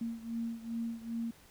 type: beating tone pair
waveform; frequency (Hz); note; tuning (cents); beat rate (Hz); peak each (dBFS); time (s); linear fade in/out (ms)
sine; 229.6 / 232.1; A#3 / A#3; -26 / -7; 2.5; -37 / -40; 0.01-1.31; 5
effects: pink hiss -60 dBFS RMS until 1.5 s